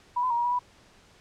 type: tone with pitch steps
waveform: sine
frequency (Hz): 976 / 1012 / 943 / 954 / 973 / 985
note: B5 / B5 / A#5 / A#5 / B5 / B5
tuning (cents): -21 / +42 / +20 / +40 / -26 / -5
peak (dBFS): -23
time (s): 0.16-0.592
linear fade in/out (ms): 10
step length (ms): 72
effects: pink hiss -57 dBFS RMS until 1.2 s + low-pass 7000 Hz 12 dB/octave